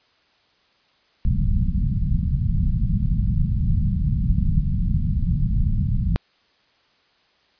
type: low-pass noise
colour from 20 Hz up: pink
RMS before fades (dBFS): -20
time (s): 1.25-6.16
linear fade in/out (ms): 0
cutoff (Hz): 200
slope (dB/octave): 48
effects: white hiss -61 dBFS RMS until 7.59 s + resampled to 11025 Hz